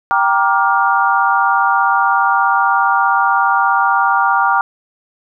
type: chord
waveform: sine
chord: G minor seventh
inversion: none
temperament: just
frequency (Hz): 784 / 940.8 / 1176 / 1411.2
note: G5 / Bb5 / D6 / F6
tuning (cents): 0 / +16 / +2 / +18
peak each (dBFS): -16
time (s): 0.11-4.61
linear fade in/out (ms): 0
effects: none